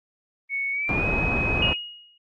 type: tone with pitch glide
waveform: sine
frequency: 2217 to 2532 Hz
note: C#7 to D#7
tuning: 0 to +30 cents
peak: -24 dBFS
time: 0.49-1.77 s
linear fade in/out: 50 ms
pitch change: +230 cents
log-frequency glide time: 0.72-1.07 s
type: low-pass noise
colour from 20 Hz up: pink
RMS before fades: -26 dBFS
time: 0.89-1.73 s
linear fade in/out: 0 ms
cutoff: 1100 Hz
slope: 12 dB/octave
type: tone with exponential decay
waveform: sine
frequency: 2880 Hz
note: F#7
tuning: 47 cents flat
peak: -18 dBFS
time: 1.62-2.18 s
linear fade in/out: 5 ms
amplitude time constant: 120 ms
effects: Opus 32 kbps